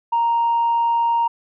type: tone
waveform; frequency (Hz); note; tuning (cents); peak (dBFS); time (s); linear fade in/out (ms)
sine; 932.3; A#5; 0; -14; 0.12-1.28; 10
effects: tanh soft clip ceiling -12 dBFS